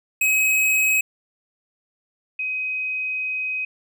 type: tone pair in turn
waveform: square / sine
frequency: 2546 / 2520 Hz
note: D#7 / D#7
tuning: +39 / +21 cents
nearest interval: unison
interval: 18 cents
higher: first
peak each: -17 / -23 dBFS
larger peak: first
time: 0.21-1.01 / 2.39-3.65 s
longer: second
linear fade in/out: 5 ms
effects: none